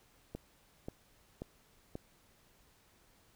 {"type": "click train", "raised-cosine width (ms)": 2, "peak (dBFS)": -27, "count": 4, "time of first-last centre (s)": [0.35, 1.954], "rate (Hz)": 1.87, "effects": ["pink hiss -67 dBFS RMS until 3.35 s"]}